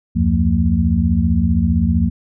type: tone cluster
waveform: sine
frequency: 74.1 / 89.5 / 175.3 / 228.1 Hz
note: D2 / F2 / F3 / A#3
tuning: +16 / +43 / +7 / -37 cents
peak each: -18 dBFS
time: 0.15-2.1 s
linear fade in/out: 20 ms
effects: none